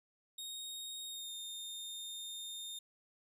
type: tone with pitch glide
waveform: sawtooth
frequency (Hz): 3729 to 3650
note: A#7 to A#7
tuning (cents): 0 to -37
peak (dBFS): -40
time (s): 0.38-2.79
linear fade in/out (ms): 5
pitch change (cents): -37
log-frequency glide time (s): 1.07-1.33
effects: 13-bit